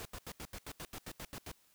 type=noise bursts; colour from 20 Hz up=pink; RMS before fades=-45 dBFS; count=12; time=0-1.515 s; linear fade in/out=0 ms; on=52 ms; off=81 ms; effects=white hiss -69 dBFS RMS until 1.74 s